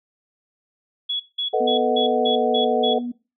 sine tone bursts, 3372 Hz, G#7, 26 cents sharp, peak -21 dBFS, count 7, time 1.09-2.94 s, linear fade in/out 10 ms, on 110 ms, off 180 ms
sine chord, B dominant seventh, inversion third, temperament equal, 440 / 493.9 / 622.3 / 740 Hz, A4 / B4 / D#5 / F#5, 0 / 0 / 0 / 0 cents, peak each -21 / -23 / -25 / -22 dBFS, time 1.53-2.99 s, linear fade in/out 10 ms
sine tone with pitch glide, 246.9 to 242.8 Hz, B3 to B3, 0 to -29 cents, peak -25 dBFS, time 1.6-3.12 s, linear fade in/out 10 ms, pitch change -29 cents, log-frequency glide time 2.1-2.41 s
effects noise-tail reverb RT60 0.3 s tail -19 dB re dry

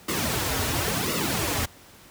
pink noise with flanger, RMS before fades -26 dBFS, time 0.08-1.66 s, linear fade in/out 10 ms, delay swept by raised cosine 1.2 to 5.9 ms, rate 0.95 Hz, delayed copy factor -0.8, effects pink hiss -50 dBFS RMS until 2.1 s + high-pass 60 Hz 12 dB/octave

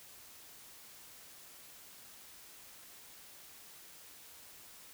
silence, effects white hiss -55 dBFS RMS until 4.93 s

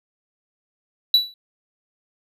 triangle tone with exponential decay, 3941 Hz, B7, 4 cents flat, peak -7 dBFS, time 1.14-1.34 s, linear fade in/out 2 ms, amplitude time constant 43 ms, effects none

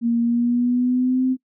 sine tone with pitch glide, 234.1 to 258.3 Hz, A#3 to C4, +8 to -22 cents, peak -16 dBFS, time 0.01-1.37 s, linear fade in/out 50 ms, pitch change +170 cents, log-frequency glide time 0.21-1.25 s, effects noise-tail reverb RT60 0.1 s tail -21 dB re dry

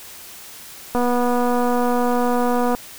click train, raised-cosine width 1 ms, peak -8 dBFS, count 440, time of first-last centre 0.95-2.749 s, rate 244 Hz, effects white hiss -39 dBFS RMS until 2.98 s

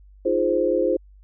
sine chord, F minor seventh, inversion third, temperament equal, 311.1 / 349.2 / 415.3 / 523.3 Hz, Eb4 / F4 / Ab4 / C5, 0 / 0 / 0 / 0 cents, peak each -27 / -23 / -25 / -21 dBFS, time 0.25-0.97 s, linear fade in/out 10 ms, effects added 49 Hz sine -46 dBFS peak until 1.23 s

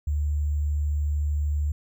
sine tone with sample-and-hold, 73.9 Hz, D2, 11 cents sharp, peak -22 dBFS, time 0.07-1.72 s, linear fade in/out 5 ms, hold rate 7350 Hz, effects none

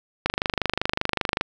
click train, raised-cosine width 0.3 ms, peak -5 dBFS, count 30, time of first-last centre 0.26-1.411 s, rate 25.2 Hz, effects none

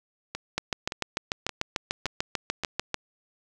two click trains, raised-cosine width 0.2 ms, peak -9 / -15 dBFS, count 17 / 5, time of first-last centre 0.58-2.943 / 0.35-2.636 s, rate 6.77 / 1.75 Hz, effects none

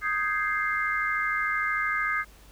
sine chord, Ab major seventh, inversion second, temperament equal, 1244.5 / 1568 / 1661.2 / 2093 Hz, Eb6 / G6 / Ab6 / C7, 0 / 0 / 0 / 0 cents, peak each -29 / -32 / -31 / -29 dBFS, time 0.01-2.25 s, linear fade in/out 50 ms, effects added 50 Hz sine -51 dBFS peak until 2.51 s + pink hiss -55 dBFS RMS until 2.51 s

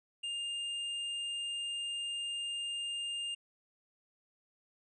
sine tone with tanh clipping, 2810 Hz, F7, 10 cents sharp, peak -37 dBFS, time 0.23-3.35 s, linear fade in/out 10 ms, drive 10 dB, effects resampled to 24000 Hz

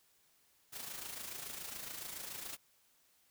white noise with amplitude modulation, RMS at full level -43 dBFS, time 0.72-2.57 s, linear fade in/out 20 ms, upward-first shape sine, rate 27.1 Hz, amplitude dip 55%, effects white hiss -71 dBFS RMS until 3.3 s

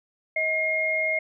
sine tone pair together, 635.2 / 2139 Hz, D#5 / C7, +36 / +38 cents, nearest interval octave + major sixth, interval 2102 cents, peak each -28 / -23 dBFS, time 0.36-1.19 s, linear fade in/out 5 ms, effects none

